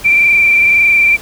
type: tone with frequency modulation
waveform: sine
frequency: 2355 Hz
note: D7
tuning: 4 cents sharp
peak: -6 dBFS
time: 0.04-1.17 s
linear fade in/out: 20 ms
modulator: 21.9 Hz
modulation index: 1.8
effects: pink hiss -32 dBFS RMS until 1.21 s